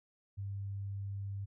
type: tone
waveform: sine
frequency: 99.2 Hz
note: G2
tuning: 21 cents sharp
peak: -37 dBFS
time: 0.37-1.46 s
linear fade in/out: 20 ms
effects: none